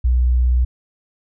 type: tone with vibrato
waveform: sine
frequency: 61.74 Hz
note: B1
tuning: in tune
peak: -12 dBFS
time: 0.04-0.65 s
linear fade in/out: 10 ms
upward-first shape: sine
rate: 17 Hz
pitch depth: 12 cents each way
effects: none